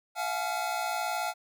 square tone cluster, 676 / 735 / 849 / 1386 Hz, E5 / F#5 / G#5 / F6, +43 / -12 / +38 / -14 cents, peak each -37 / -35 / -35 / -37 dBFS, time 0.15-1.34 s, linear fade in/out 50 ms, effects none

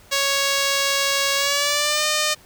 5% pulse tone with pitch glide, 554.4 to 608.1 Hz, C#5 to D#5, 0 to -40 cents, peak -7 dBFS, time 0.11-2.35 s, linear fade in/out 20 ms, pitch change +160 cents, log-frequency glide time 1.36-2.05 s, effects pink hiss -50 dBFS RMS until 2.45 s

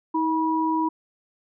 sine tone pair together, 318.3 / 971 Hz, D#4 / B5, +39 / -30 cents, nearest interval octave + perfect fifth, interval 1931 cents, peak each -23 dBFS, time 0.14-0.89 s, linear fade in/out 10 ms, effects none

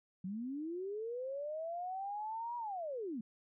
sine linear two-way sweep, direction up then down, 177.4 to 968 to 205.3 Hz, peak -38 dBFS, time 0.24-3.21 s, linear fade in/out 5 ms, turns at 2.57 s, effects none

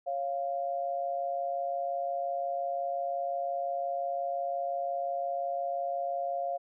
sine tone pair together, 551.3 / 697 Hz, C#5 / F5, -10 / -4 cents, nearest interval major third, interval 406 cents, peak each -35 / -31 dBFS, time 0.06-6.58 s, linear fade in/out 20 ms, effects none

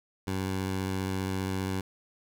15% pulse tone with vibrato, 95 Hz, F#2, 46 cents sharp, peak -23 dBFS, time 0.27-1.81 s, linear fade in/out 5 ms, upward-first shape sine, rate 10 Hz, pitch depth 8 cents each way, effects none

